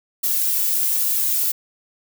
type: noise with flanger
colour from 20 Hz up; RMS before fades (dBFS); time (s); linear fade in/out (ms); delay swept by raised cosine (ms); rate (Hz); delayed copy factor
violet; -20; 0.23-1.52; 10; 1.9 to 2.5; 1.2; -0.9
effects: none